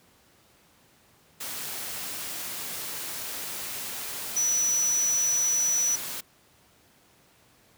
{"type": "tone in noise", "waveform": "sine", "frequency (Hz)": 5920, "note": "F#8", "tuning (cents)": 0, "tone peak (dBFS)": -22, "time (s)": [4.36, 5.96], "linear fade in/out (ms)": 10, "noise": "white", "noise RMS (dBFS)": -35, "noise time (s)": [1.4, 6.21], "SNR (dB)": 10, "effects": ["pink hiss -60 dBFS RMS until 7.77 s", "high-pass 80 Hz 12 dB/octave"]}